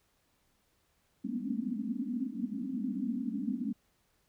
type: band-pass noise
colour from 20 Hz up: pink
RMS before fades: -35 dBFS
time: 1.24-3.73 s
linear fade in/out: 10 ms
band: 200 to 280 Hz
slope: 96 dB/octave
effects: pink hiss -73 dBFS RMS until 4.28 s